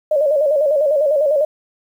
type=tone with vibrato; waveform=sine; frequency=585 Hz; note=D5; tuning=7 cents flat; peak=-12 dBFS; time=0.11-1.45 s; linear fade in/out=5 ms; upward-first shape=square; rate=10 Hz; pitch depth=84 cents each way; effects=8-bit